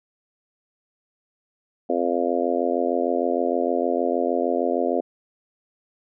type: harmonic tone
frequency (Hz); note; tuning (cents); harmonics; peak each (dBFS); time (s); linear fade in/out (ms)
86.5; F2; -16; 3 / 4 / 5 / 6 / 7 / 8; -27 / -27 / -27 / -27 / -27 / -27; 1.89-5.01; 10
effects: none